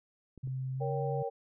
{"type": "clicks", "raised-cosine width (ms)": 3, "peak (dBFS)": -37, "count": 2, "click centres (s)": [0.377, 0.474]}
{"type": "tone with pitch glide", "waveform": "sine", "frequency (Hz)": [130.81, 138.43], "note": ["C3", "C#3"], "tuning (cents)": [0, -2], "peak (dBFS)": -33, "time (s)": [0.43, 1.23], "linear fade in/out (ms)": 10, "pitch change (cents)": 98, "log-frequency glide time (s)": [0.74, 0.93]}
{"type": "chord", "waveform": "sine", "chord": "G diminished", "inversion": "first", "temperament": "equal with one note detuned", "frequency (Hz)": [466.2, 556.6, 784], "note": ["Bb4", "Db5", "G5"], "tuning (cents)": [0, 7, 0], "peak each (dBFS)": [-35, -38, -38], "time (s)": [0.8, 1.3], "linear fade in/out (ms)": 20}
{"effects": []}